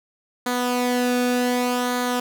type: tone with flanger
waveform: sawtooth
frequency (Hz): 246.9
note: B3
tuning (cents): 0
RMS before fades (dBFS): -22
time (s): 0.46-2.2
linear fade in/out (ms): 5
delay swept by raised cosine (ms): 0.37 to 0.99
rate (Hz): 0.66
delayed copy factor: -0.55
effects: none